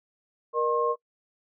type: tone cluster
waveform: sine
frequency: 472.4 / 607 / 1071 Hz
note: A#4 / D#5 / C6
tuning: +23 / -43 / +40 cents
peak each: -25 / -31 / -26 dBFS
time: 0.53-0.96 s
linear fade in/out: 50 ms
effects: noise-tail reverb RT60 0.1 s tail -24 dB re dry